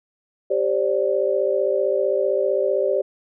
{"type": "chord", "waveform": "sine", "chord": "G suspended fourth", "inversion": "none", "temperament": "equal with one note detuned", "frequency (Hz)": [392, 531.8, 587.3], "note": ["G4", "C5", "D5"], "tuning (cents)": [0, 28, 0], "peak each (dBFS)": -22, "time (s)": [0.5, 3.02], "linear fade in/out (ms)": 10, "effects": []}